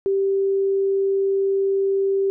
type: tone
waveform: sine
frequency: 391 Hz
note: G4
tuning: 4 cents flat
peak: -17 dBFS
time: 0.06-2.3 s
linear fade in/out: 0 ms
effects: none